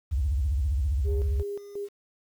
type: tone with vibrato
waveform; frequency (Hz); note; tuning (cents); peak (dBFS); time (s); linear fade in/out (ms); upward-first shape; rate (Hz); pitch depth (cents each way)
sine; 69.3; C#2; 0; -22; 0.11-1.43; 20; sine; 15; 280
type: tone with tremolo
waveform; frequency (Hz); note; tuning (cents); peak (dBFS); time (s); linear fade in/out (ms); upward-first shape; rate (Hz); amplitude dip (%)
sine; 405.3; G#4; -42; -30; 1.04-1.89; 50; square; 2.8; 70
effects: tanh soft clip ceiling -17 dBFS + 9-bit